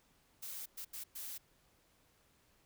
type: noise bursts at uneven times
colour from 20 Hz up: blue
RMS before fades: -45 dBFS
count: 4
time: 0.42-0.66 / 0.77-0.85 / 0.93-1.04 / 1.15-1.38 s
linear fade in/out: 10 ms
effects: pink hiss -71 dBFS RMS until 2.65 s